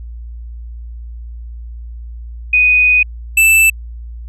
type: tone pair in turn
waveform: sine / square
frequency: 2489 / 2646 Hz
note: D#7 / E7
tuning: 0 / +6 cents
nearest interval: minor second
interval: 106 cents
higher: second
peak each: -7 dBFS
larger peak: neither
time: 2.53-3.03 / 3.37-3.7 s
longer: first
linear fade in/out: 5 ms
effects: added 58 Hz sine -26 dBFS peak until 4.28 s + resampled to 32000 Hz